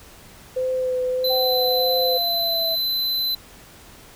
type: tone with vibrato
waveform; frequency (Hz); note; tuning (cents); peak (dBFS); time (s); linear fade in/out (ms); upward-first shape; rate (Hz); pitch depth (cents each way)
sine; 510; C5; -44; -20; 0.56-2.18; 10; sine; 1.6; 16
type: tone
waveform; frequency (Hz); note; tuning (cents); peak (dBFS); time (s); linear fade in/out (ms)
square; 4034; B7; +36; -21; 1.24-3.35; 5
type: exponential sweep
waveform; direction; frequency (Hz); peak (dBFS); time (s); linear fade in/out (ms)
sine; down; 770 to 650; -26; 1.29-2.76; 20
effects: pink hiss -46 dBFS RMS until 4.15 s